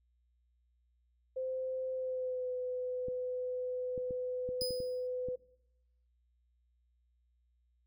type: tone with pitch glide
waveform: sine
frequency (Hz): 518 to 502.7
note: C5 to B4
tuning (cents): -17 to +31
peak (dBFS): -34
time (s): 1.36-5.36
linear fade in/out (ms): 10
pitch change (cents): -52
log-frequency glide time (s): 1.93-2.51
type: clicks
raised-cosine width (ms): 3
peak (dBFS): -32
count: 8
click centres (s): 3.084 / 3.978 / 4.108 / 4.49 / 4.619 / 4.707 / 4.803 / 5.286
type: tone with exponential decay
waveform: 40% pulse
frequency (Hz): 5000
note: D#8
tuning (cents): +8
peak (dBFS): -31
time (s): 4.61-5.07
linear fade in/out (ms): 1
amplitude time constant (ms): 100
effects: noise-tail reverb RT60 0.9 s tail -22 dB re dry + added 60 Hz sine -70 dBFS peak until 7.86 s